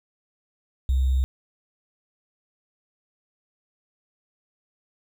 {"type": "tone with sample-and-hold", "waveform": "sine", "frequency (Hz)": 65.41, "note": "C2", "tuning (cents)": 0, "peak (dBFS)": -18, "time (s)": [0.89, 1.24], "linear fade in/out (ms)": 0, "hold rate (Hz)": 3675, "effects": []}